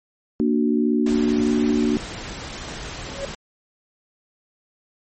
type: chord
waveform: sine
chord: Bb augmented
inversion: none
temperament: equal with one note detuned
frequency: 233.1 / 294.9 / 370 Hz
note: Bb3 / D4 / F#4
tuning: 0 / +7 / 0 cents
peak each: -19 / -21 / -24 dBFS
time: 0.4-1.97 s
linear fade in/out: 0 ms
type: noise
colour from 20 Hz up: pink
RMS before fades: -33 dBFS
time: 1.06-3.35 s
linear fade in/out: 5 ms
type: tone with exponential growth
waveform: triangle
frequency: 554.4 Hz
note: C#5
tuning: in tune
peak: -21 dBFS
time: 3-3.25 s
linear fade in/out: 0 ms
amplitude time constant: 53 ms
effects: MP3 32 kbps